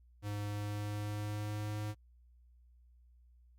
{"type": "tone with pitch glide", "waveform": "square", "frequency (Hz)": [103.3, 105.59], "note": ["G#2", "G#2"], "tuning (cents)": [-9, 29], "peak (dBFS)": -37, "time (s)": [0.22, 1.95], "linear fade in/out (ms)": 50, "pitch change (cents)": 38, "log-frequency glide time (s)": [0.47, 1.8], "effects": ["added 60 Hz sine -60 dBFS peak until 3.58 s", "Opus 48 kbps"]}